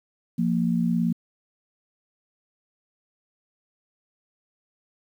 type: tone pair together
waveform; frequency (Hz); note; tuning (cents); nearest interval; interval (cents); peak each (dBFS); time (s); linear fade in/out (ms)
sine; 173.58 / 231.7; F3 / A#3; -10 / -10; perfect fourth; 500; -23; 0.38-1.13; 10
effects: 9-bit